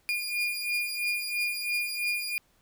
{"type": "beating tone pair", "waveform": "35% pulse", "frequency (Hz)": [2424, 2427], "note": ["D#7", "D#7"], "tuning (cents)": [-46, -44], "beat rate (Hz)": 3, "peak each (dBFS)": [-28, -31], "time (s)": [0.09, 2.38], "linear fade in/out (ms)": 0, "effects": ["pink hiss -67 dBFS RMS until 2.61 s"]}